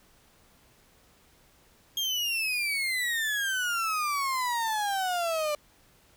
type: exponential sweep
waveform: 35% pulse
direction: down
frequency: 3253 to 587.3 Hz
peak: -25 dBFS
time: 1.97-5.55 s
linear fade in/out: 2 ms
effects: pink hiss -61 dBFS RMS until 6.16 s